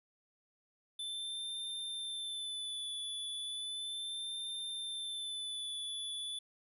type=tone with vibrato; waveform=square; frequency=3520 Hz; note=A7; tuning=in tune; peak=-39 dBFS; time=0.99-6.39 s; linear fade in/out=5 ms; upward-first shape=sine; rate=0.35 Hz; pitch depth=35 cents each way; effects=resampled to 32000 Hz